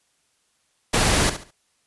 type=noise with echo; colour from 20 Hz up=pink; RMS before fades=-19 dBFS; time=0.93-1.3 s; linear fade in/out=10 ms; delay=70 ms; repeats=3; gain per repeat=-11 dB; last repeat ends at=1.51 s; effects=white hiss -67 dBFS RMS until 1.86 s + resampled to 24000 Hz